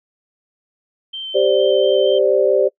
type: tone with vibrato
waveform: sine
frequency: 3113 Hz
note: G7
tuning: 13 cents flat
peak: -25 dBFS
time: 1.13-2.19 s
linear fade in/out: 10 ms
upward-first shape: square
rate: 4.3 Hz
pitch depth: 9 cents each way
type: chord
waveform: sine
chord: G suspended fourth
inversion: none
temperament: just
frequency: 392 / 522.7 / 588 Hz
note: G4 / C5 / D5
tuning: 0 / -2 / +2 cents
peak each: -16 dBFS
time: 1.34-2.69 s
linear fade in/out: 20 ms
effects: noise-tail reverb RT60 0.1 s tail -23 dB re dry